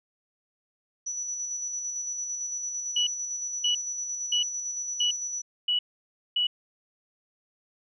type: tone with tremolo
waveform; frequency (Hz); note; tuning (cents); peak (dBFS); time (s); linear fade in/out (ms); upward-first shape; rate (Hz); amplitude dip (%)
sine; 5920; F#8; 0; -29; 1.06-5.42; 10; square; 8.9; 30
type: tone bursts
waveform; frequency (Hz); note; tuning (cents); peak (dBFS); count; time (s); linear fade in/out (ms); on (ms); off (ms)
sine; 2939; F#7; -12; -22; 6; 2.96-6.47; 5; 110; 570
effects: none